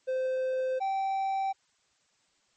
triangle tone pair in turn, 518 / 776.1 Hz, C5 / G5, -17 / -18 cents, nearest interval perfect fifth, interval 699 cents, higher second, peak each -25 / -25 dBFS, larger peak neither, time 0.07-0.8 / 0.8-1.53 s, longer neither, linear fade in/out 20 ms, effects white hiss -70 dBFS RMS until 2.56 s + MP3 32 kbps

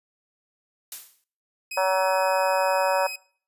blue noise with exponential decay, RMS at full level -31 dBFS, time 0.92-1.24 s, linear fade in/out 1 ms, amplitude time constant 69 ms
sawtooth tone, 2528 Hz, D#7, 27 cents sharp, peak -28 dBFS, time 1.71-3.16 s, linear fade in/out 5 ms
harmonic tone, 188.7 Hz, F#3, 34 cents sharp, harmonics 3 / 4 / 5 / 6 / 7 / 8 / 9, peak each -23 / -29 / -24 / -35 / -33 / -34 / -36 dBFS, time 1.77-3.07 s, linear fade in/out 5 ms
effects noise-tail reverb RT60 0.5 s tail -23 dB re dry + resampled to 32000 Hz

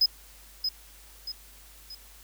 triangle tone with echo, 5060 Hz, D#8, 28 cents sharp, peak -17 dBFS, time 0.01-0.06 s, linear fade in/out 5 ms, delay 630 ms, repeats 3, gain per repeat -7 dB, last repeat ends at 1.95 s, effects added 50 Hz sine -53 dBFS peak until 2.23 s + white hiss -53 dBFS RMS until 2.23 s

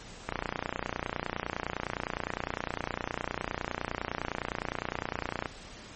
click train, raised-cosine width 0.5 ms, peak -15 dBFS, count 155, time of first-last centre 0.29-5.458 s, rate 29.8 Hz, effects pink hiss -47 dBFS RMS until 5.95 s + MP3 32 kbps

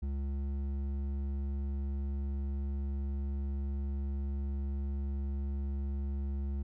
triangle tone with hard clipping, 69.3 Hz, C#2, in tune, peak -34 dBFS, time 0.02-6.63 s, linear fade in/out 10 ms, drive 12 dB, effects none

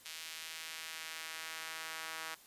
sawtooth tone with high-pass filter sweep, 160.8 Hz, E3, 43 cents flat, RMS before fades -45 dBFS, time 0.05-2.35 s, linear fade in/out 10 ms, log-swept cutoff 2900 to 1300 Hz, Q 1, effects white hiss -60 dBFS RMS until 2.46 s + resampled to 32000 Hz

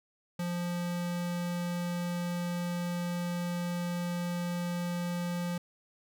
square tone, 174.9 Hz, F3, 3 cents sharp, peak -32 dBFS, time 0.39-5.58 s, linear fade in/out 5 ms, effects none

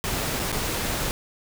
pink noise with dropouts, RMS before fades -27 dBFS, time 0.04-1.11 s, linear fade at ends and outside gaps 0 ms, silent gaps 0.394-0.398 / 0.519-0.526 s, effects none

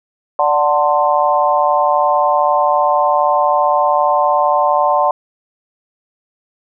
sine chord, D dominant seventh, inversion none, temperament equal with one note detuned, 587.3 / 740 / 891.3 / 1046.5 Hz, D5 / F#5 / A5 / C6, 0 / 0 / +22 / 0 cents, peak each -16 dBFS, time 0.39-5.11 s, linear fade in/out 2 ms, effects none

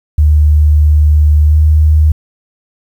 sine tone with pitch glide, 75.3 to 76.93 Hz, D2 to D#2, +44 to -19 cents, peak -4 dBFS, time 0.18-2.12 s, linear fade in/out 5 ms, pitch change +37 cents, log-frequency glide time 1.48-1.55 s, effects 7-bit

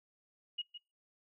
sine tone with echo, 2884 Hz, F#7, 45 cents flat, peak -34 dBFS, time 0.58-0.62 s, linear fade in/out 10 ms, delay 160 ms, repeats 1, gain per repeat -10 dB, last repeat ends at 0.78 s, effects noise-tail reverb RT60 0.3 s tail -26 dB re dry

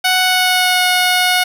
10% pulse tone with pitch glide, 740 to 728.5 Hz, F#5 to F#5, 0 to -27 cents, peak -3 dBFS, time 0.04-1.44 s, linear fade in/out 10 ms, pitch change -27 cents, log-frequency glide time 0.2-0.85 s, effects none

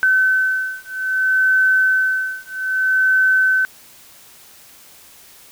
sine beating tone pair, 1525 / 1525.62 Hz, G6 / G6, -48 / -47 cents, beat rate 0.62 Hz, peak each -17 dBFS, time 0.03-3.65 s, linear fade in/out 0 ms, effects white hiss -45 dBFS RMS until 5.51 s

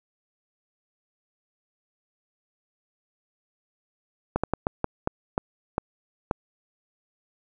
slowing click train, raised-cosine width 1 ms, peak -9 dBFS, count 9, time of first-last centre 4.36-6.312 s, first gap 76 ms, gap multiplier 1.32, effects none

